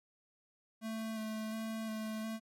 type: tone with vibrato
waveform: square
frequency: 220 Hz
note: A3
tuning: in tune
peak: -38 dBFS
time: 0.81-2.4 s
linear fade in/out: 50 ms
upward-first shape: square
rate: 1.4 Hz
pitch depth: 15 cents each way
effects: MP3 64 kbps